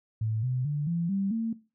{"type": "tone with pitch steps", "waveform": "sine", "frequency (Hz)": [110, 127.09, 146.83, 169.64, 196, 226.4], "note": ["A2", "C3", "D3", "E3", "G3", "A3"], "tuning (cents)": [0, -50, 0, 50, 0, 50], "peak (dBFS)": -26, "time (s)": [0.21, 1.53], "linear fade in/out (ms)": 5, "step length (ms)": 220, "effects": ["noise-tail reverb RT60 0.3 s tail -18 dB re dry"]}